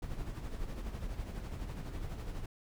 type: noise with tremolo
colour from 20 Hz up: brown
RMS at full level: -38 dBFS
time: 0.02-2.46 s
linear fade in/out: 5 ms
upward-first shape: sine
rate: 12 Hz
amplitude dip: 50%
effects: none